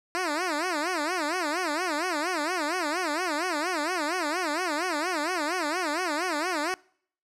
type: tone with vibrato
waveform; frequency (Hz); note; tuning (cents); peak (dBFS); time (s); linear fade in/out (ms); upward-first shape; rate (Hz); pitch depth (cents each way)
10% pulse; 329.6; E4; 0; -18; 0.15-6.74; 0; sine; 4.3; 220
effects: noise-tail reverb RT60 0.6 s tail -25 dB re dry + low-pass 9000 Hz 12 dB/octave